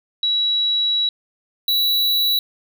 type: tone pair in turn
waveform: sine / square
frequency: 3900 / 3927 Hz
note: B7 / B7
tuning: -23 / -11 cents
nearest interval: unison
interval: 12 cents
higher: second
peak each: -16 dBFS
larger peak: neither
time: 0.23-1.09 / 1.68-2.39 s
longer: first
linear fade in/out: 2 ms
effects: none